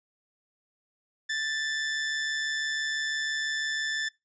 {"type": "tone with amplitude modulation", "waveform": "sawtooth", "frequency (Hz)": 1760, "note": "A6", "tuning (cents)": 0, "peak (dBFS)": -23, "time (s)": [1.29, 4.09], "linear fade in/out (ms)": 10, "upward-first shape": "sine", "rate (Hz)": 146, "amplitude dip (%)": 30, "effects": ["noise-tail reverb RT60 0.2 s tail -23 dB re dry", "resampled to 16000 Hz"]}